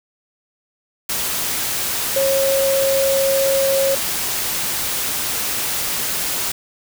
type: tone in noise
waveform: sine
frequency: 544 Hz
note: C#5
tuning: 33 cents flat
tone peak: -15 dBFS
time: 2.16-3.95 s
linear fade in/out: 5 ms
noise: white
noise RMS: -22 dBFS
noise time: 1.09-6.52 s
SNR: +4 dB
effects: none